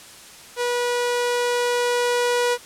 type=tone with level ramp; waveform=sawtooth; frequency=485.8 Hz; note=B4; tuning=29 cents flat; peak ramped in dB=-17 to -14 dBFS; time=0.56-2.58 s; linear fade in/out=50 ms; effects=white hiss -43 dBFS RMS until 2.65 s + low-pass 10000 Hz 12 dB/octave